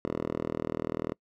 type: tone with band-pass filter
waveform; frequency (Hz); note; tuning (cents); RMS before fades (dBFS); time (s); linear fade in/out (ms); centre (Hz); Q
5% pulse; 40.19; E1; -43; -33; 0.05-1.13; 0; 450; 0.71
effects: noise-tail reverb RT60 0.1 s tail -25 dB re dry